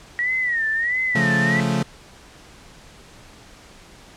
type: tone with vibrato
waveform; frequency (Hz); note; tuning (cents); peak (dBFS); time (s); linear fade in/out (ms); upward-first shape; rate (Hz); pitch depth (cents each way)
sine; 1900; A#6; +33; -19; 0.19-1.6; 0; sine; 1.5; 130
type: chord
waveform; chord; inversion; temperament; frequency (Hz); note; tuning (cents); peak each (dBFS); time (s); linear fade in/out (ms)
40% pulse; Db augmented; none; equal; 138.59 / 174.61 / 220; Db3 / F3 / A3; 0 / 0 / 0; -23 / -23 / -22; 1.15-1.83; 5
effects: pink hiss -46 dBFS RMS until 4.16 s + low-pass 8000 Hz 12 dB/octave